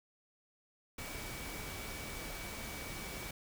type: tone in noise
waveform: sine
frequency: 2279 Hz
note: C#7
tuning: 47 cents sharp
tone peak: -50 dBFS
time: 0.98-3.31 s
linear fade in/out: 5 ms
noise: pink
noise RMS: -44 dBFS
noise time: 0.98-3.31 s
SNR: -9 dB
effects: none